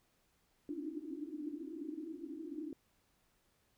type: band-pass noise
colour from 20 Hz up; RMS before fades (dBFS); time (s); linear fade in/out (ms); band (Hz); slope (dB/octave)
white; -44; 0.69-2.73; 2; 280 to 330; 96
effects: pink hiss -75 dBFS RMS until 3.77 s